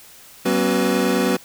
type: tone cluster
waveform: square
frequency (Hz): 190.1 / 240.3 / 269.5 / 373.4 / 492.7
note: F#3 / B3 / C#4 / F#4 / B4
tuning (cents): +47 / -47 / -49 / +16 / -4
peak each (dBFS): -24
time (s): 0.45-1.37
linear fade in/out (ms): 10
effects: white hiss -45 dBFS RMS until 1.44 s